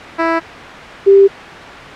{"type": "tone pair in turn", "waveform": ["10% pulse", "sine"], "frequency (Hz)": [329.6, 393.7], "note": ["E4", "G4"], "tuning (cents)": [0, 8], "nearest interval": "minor third", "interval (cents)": 308, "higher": "second", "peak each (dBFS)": -3, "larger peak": "neither", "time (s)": [[0.18, 0.4], [1.06, 1.28]], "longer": "neither", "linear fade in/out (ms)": 20, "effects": ["white hiss -28 dBFS RMS until 1.95 s", "low-pass 2000 Hz 12 dB/octave"]}